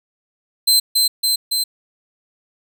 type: tone with echo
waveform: sawtooth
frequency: 4100 Hz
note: C8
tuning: 36 cents flat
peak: -8 dBFS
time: 0.67-0.8 s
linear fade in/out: 10 ms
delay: 280 ms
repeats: 3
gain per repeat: -2 dB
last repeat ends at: 1.64 s
effects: none